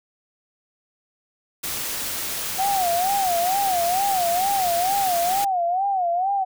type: noise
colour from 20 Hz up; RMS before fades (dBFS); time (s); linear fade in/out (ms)
white; -28; 1.63-5.45; 10
type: tone with vibrato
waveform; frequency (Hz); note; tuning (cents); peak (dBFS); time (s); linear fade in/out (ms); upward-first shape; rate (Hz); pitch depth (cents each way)
sine; 740; F#5; 0; -19; 2.58-6.45; 20; sine; 2.2; 140
effects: none